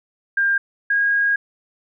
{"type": "tone pair in turn", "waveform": "sine", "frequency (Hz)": [1600, 1635.5], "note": ["G6", "G#6"], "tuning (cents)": [35, -27], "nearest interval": "unison", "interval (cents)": 38, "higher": "second", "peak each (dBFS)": -15, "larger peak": "neither", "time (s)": [[0.37, 0.58], [0.9, 1.36]], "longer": "second", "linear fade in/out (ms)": 5, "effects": []}